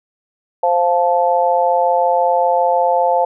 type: harmonic tone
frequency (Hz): 174.61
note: F3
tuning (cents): 0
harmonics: 3 / 4 / 5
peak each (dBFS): -16 / -16 / -16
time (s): 0.63-3.25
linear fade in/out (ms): 5
effects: none